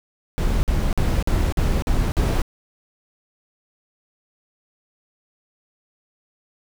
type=noise bursts; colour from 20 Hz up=brown; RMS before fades=-19 dBFS; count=7; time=0.38-2.418 s; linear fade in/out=0 ms; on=250 ms; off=48 ms; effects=none